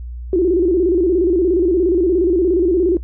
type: tone with vibrato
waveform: sine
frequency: 354.8 Hz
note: F4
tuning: 27 cents sharp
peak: -11 dBFS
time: 0.33-2.97 s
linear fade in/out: 2 ms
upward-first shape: square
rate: 17 Hz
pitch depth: 100 cents each way
effects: noise-tail reverb RT60 0.1 s tail -17 dB re dry + added 60 Hz sine -26 dBFS peak until 3.03 s